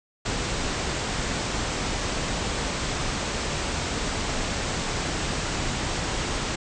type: low-pass noise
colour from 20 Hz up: pink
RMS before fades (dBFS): -28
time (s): 0.25-6.56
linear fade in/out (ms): 10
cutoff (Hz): 8300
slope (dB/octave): 96
effects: none